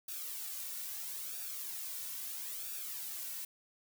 blue noise with flanger, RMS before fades -42 dBFS, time 0.08-3.45 s, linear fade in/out 5 ms, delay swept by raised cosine 0.96 to 2.46 ms, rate 0.76 Hz, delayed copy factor -0.65, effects none

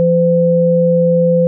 sine tone pair together, 171 / 511.3 Hz, F3 / C5, -36 / -40 cents, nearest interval octave + perfect fifth, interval 1896 cents, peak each -13 / -10 dBFS, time 0-1.47 s, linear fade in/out 0 ms, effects none

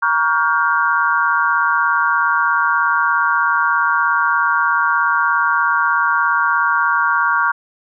sine chord, G half-diminished seventh, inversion first, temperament just, 940.8 / 1128.9 / 1411.2 / 1568 Hz, Bb5 / Db6 / F6 / G6, +16 / +31 / +18 / 0 cents, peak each -20 / -18 / -17 / -20 dBFS, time 0.02-7.52 s, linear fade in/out 10 ms, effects none

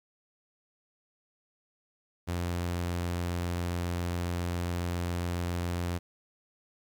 sawtooth tone, 87.31 Hz, F2, in tune, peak -26 dBFS, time 2.27-5.99 s, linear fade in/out 20 ms, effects 11-bit

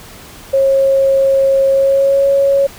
sine tone with pitch glide, 542 to 553.4 Hz, C#5 to C#5, -39 to -3 cents, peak -8 dBFS, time 0.53-2.67 s, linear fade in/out 10 ms, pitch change +36 cents, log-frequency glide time 1.71-2.26 s, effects pink hiss -36 dBFS RMS until 2.78 s

